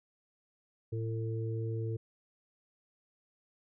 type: harmonic tone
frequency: 112.4 Hz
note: A2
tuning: 37 cents sharp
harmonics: 1 / 3 / 4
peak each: -33 / -43 / -41 dBFS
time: 0.92-1.97 s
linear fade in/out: 10 ms
effects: none